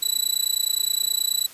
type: tone with amplitude modulation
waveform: 20% pulse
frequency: 3951 Hz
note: B7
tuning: in tune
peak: -11 dBFS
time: 0.02-1.47 s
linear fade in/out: 10 ms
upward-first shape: sine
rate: 29.5 Hz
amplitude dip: 100%
effects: white hiss -45 dBFS RMS until 1.53 s + resampled to 32000 Hz